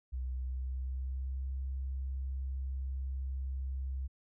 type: tone with pitch glide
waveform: sine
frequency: 63.6 to 66.19 Hz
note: C2 to C2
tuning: -48 to +21 cents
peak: -34 dBFS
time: 0.12-4.08 s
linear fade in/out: 20 ms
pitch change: +69 cents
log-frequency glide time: 0.33-1.49 s
effects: none